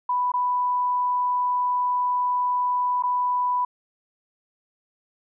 sine tone with dropouts, 990 Hz, B5, 4 cents sharp, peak -20 dBFS, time 0.09-3.65 s, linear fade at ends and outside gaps 5 ms, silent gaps 0.319-0.338 / 3.025-3.035 s, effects none

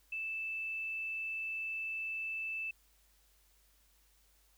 sine tone, 2638 Hz, E7, 1 cent sharp, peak -36 dBFS, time 0.12-2.71 s, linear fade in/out 5 ms, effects added 50 Hz sine -69 dBFS peak until 4.57 s + white hiss -70 dBFS RMS until 4.57 s

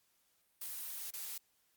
blue noise with dropouts, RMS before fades -43 dBFS, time 0.61-1.38 s, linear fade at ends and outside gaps 5 ms, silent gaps 1.106-1.135 s, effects white hiss -75 dBFS RMS until 1.76 s + Opus 48 kbps

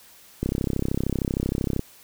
click train, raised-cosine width 3 ms, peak -11 dBFS, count 46, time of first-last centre 0.43-1.794 s, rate 33 Hz, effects white hiss -51 dBFS RMS until 2.03 s

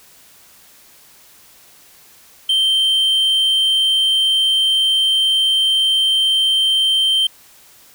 triangle tone, 3129 Hz, G7, 4 cents flat, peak -11 dBFS, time 2.49-7.27 s, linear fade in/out 5 ms, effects white hiss -47 dBFS RMS until 7.94 s

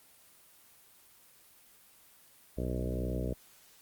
harmonic tone with a mistuned harmonic, 62.3 Hz, B1, 16 cents sharp, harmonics 1 / 2 / 3 / 4 / 5 / 6 / 7 / 8 / 9 / 10, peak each -35 / -38 / -40 / -41 / -42 / -43 / -43 / -44 / -45 / -45 dBFS, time 2.57-3.34 s, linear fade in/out 10 ms, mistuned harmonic 2, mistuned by -16 cents, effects white hiss -60 dBFS RMS until 3.81 s + Opus 24 kbps

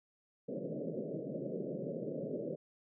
white band-pass noise, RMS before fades -40 dBFS, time 0.48-2.56 s, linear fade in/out 10 ms, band 130 to 600 Hz, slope 96 dB/octave, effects none

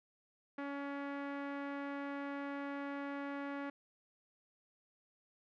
sawtooth tone with low-pass filter, 281.6 Hz, C#4, 27 cents sharp, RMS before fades -42 dBFS, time 0.58-3.7 s, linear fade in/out 5 ms, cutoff 1800 Hz, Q 1.6, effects none

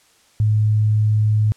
sine tone, 107.1 Hz, A2, 46 cents flat, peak -13 dBFS, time 0.4-1.52 s, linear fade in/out 0 ms, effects white hiss -55 dBFS RMS until 1.56 s + low-pass 9000 Hz 12 dB/octave

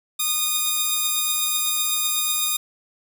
5% pulse tone pair together, 1227 / 3689 Hz, D#6 / A#7, -25 / -19 cents, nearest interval octave + perfect fifth, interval 1906 cents, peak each -14 dBFS, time 0.19-2.57 s, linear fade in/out 10 ms, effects none

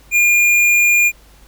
sine tone with tanh clipping, 2415 Hz, D7, 48 cents sharp, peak -11 dBFS, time 0.11-1.12 s, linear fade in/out 50 ms, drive 15 dB, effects added 50 Hz sine -45 dBFS peak until 1.47 s + pink hiss -49 dBFS RMS until 1.47 s

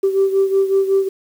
sine beating tone pair, 387.8 / 393.2 Hz, G4 / G4, -19 / +5 cents, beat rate 5.4 Hz, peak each -13 / -18 dBFS, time 0.03-1.09 s, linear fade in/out 10 ms, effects tanh soft clip ceiling -7 dBFS + 7-bit

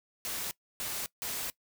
white noise bursts at uneven times, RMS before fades -36 dBFS, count 3, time 0.25-0.51 / 0.8-1.06 / 1.22-1.5 s, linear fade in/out 0 ms, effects noise-tail reverb RT60 0.1 s tail -21 dB re dry

